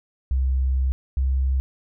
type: tone pair in turn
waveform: sine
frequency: 65.41 / 66.02 Hz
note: C2 / C2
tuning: 0 / +16 cents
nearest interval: unison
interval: 16 cents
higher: second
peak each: -18 dBFS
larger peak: neither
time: 0.31-0.92 / 1.17-1.6 s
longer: first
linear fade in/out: 0 ms
effects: none